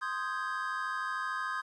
triangle chord, Ab major seventh, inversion first, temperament equal, 1046.5 / 1244.5 / 1568 / 1661.2 Hz, C6 / Eb6 / G6 / Ab6, 0 / 0 / 0 / 0 cents, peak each -36 / -35 / -37 / -38 dBFS, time 0.01-1.62 s, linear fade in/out 20 ms, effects resampled to 24000 Hz + 11-bit

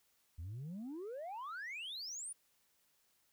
sine exponential sweep, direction up, 76.2 to 9956 Hz, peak -40 dBFS, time 0.38-2.33 s, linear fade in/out 10 ms, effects tanh soft clip ceiling -41 dBFS + white hiss -75 dBFS RMS until 3.32 s

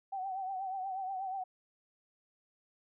sine tone with vibrato, 763 Hz, G5, 47 cents flat, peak -35 dBFS, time 0.12-1.44 s, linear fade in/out 10 ms, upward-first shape triangle, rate 8.3 Hz, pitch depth 70 cents each way, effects none

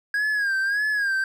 triangle tone with vibrato, 1635 Hz, G#6, 28 cents flat, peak -19 dBFS, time 0.14-1.24 s, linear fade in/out 2 ms, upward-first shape sine, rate 1.7 Hz, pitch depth 87 cents each way, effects none

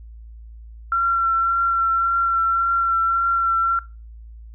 sine tone with vibrato, 1360 Hz, F6, 46 cents flat, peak -16 dBFS, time 0.92-3.79 s, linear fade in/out 2 ms, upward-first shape triangle, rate 1.8 Hz, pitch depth 17 cents each way, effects noise-tail reverb RT60 0.3 s tail -21 dB re dry + added 56 Hz sine -37 dBFS peak until 4.54 s

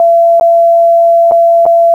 sine tone with dropouts, 676 Hz, E5, 43 cents sharp, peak -3 dBFS, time 0-1.94 s, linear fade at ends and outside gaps 1 ms, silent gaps 0.398-0.41 / 1.312-1.319 / 1.655-1.663 s, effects 7-bit

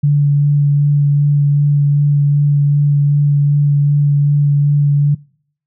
sine tone with vibrato, 144.4 Hz, D3, 29 cents flat, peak -8 dBFS, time 0.03-5.15 s, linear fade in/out 10 ms, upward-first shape sine, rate 2.6 Hz, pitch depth 11 cents each way, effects noise-tail reverb RT60 0.6 s tail -25 dB re dry

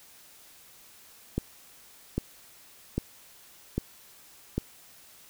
click train, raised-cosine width 3 ms, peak -14 dBFS, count 5, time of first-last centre 1.38-4.58 s, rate 1.25 Hz, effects white hiss -54 dBFS RMS until 5.29 s

